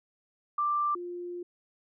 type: tone pair in turn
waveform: sine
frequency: 1180 / 352 Hz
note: D6 / F4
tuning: +8 / +14 cents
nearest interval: octave + major sixth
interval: 2094 cents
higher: first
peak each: -25 / -35 dBFS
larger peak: first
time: 0.58-0.95 / 0.95-1.43 s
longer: second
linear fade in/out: 5 ms
effects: none